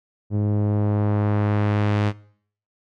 sawtooth tone with low-pass filter sweep, 103.83 Hz, G#2, in tune, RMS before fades -21 dBFS, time 0.3-2.13 s, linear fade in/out 50 ms, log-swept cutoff 360 to 3900 Hz, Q 0.73, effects noise-tail reverb RT60 0.6 s tail -22 dB re dry

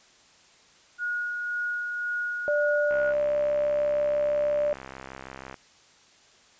sine tone with tremolo, 1445 Hz, F#6, 41 cents flat, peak -26 dBFS, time 0.98-3.14 s, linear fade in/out 50 ms, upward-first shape sine, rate 1.9 Hz, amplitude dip 30%
sine tone, 590 Hz, D5, 8 cents sharp, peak -22 dBFS, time 2.48-4.73 s, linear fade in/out 0 ms
click train, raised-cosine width 0.5 ms, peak -24 dBFS, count 175, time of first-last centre 2.91-5.542 s, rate 66.1 Hz
effects white hiss -57 dBFS RMS until 6.59 s + resampled to 16000 Hz

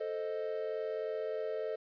triangle chord, A diminished, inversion none, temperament equal, 440 / 523.3 / 622.3 Hz, A4 / C5 / Eb5, 0 / 0 / 0 cents, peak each -35 / -39 / -37 dBFS, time 0-1.76 s, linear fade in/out 10 ms, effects resampled to 11025 Hz + 11-bit

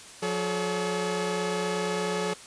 sawtooth tone cluster, 179.2 / 428.4 / 566 Hz, F3 / A4 / C#5, +45 / -46 / +36 cents, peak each -28 / -25 / -31 dBFS, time 0.22-2.34 s, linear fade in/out 10 ms, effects white hiss -46 dBFS RMS until 2.46 s + resampled to 22050 Hz

